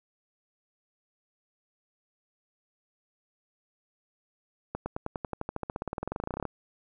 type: accelerating click train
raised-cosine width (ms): 1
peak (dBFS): -18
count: 30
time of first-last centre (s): 4.75-6.453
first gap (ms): 110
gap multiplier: 0.95
effects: none